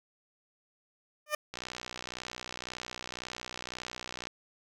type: tone with exponential growth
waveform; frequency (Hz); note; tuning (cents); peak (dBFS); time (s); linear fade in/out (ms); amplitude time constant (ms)
15% pulse; 602; D5; +43; -18; 1.26-1.35; 5; 18
type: click train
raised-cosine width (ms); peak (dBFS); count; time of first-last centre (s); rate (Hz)
0.2; -21; 170; 1.54-4.27; 61.9
effects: none